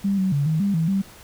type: tone with pitch steps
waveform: sine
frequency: 198 / 189.1 / 142.3 / 157.7 / 199.9 / 162.2 / 194.9 Hz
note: G3 / F#3 / C#3 / D#3 / G3 / E3 / G3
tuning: +18 / +38 / +46 / +24 / +34 / -28 / -10 cents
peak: -18 dBFS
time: 0.04-1.02 s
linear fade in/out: 10 ms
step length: 140 ms
effects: pink hiss -46 dBFS RMS until 1.23 s